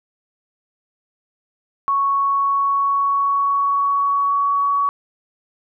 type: tone with pitch glide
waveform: sine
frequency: 1108.7 to 1127.4 Hz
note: C#6 to C#6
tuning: 0 to +29 cents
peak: -15 dBFS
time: 1.88-4.89 s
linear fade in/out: 0 ms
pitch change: +29 cents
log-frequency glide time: 2.08-4.77 s
effects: none